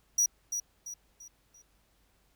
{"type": "tone with echo", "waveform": "square", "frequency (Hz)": 5800, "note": "F#8", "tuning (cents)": -35, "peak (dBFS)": -23, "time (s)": [0.18, 0.26], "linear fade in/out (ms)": 5, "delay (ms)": 340, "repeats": 4, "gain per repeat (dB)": -8, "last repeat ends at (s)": 1.62, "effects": ["added 50 Hz sine -70 dBFS peak until 2.35 s", "pink hiss -70 dBFS RMS until 2.35 s"]}